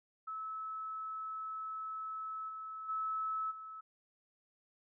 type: tone with level steps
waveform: sine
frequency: 1300 Hz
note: E6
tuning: 24 cents flat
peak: -39 / -42 / -34 / -45 dBFS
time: 0.27-3.81 s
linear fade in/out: 10 ms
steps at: 2.48 / 2.88 / 3.5 s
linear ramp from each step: 20 ms
effects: none